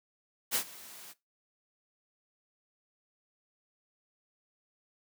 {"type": "noise with ADSR envelope", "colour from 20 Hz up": "white", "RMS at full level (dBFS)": -28, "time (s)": [0.51, 1.14], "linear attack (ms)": 41, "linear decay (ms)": 85, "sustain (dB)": -21, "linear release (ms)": 30, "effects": ["noise-tail reverb RT60 0.2 s tail -18 dB re dry", "high-pass 150 Hz 12 dB/octave"]}